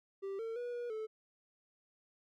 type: tone with pitch steps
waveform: triangle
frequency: 391.3 / 452.7 / 484.8 / 481.1 / 436.3 Hz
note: G4 / A4 / B4 / B4 / A4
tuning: -3 / +49 / -32 / -45 / -15 cents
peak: -36 dBFS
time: 0.22-1.07 s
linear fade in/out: 20 ms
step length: 170 ms
effects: none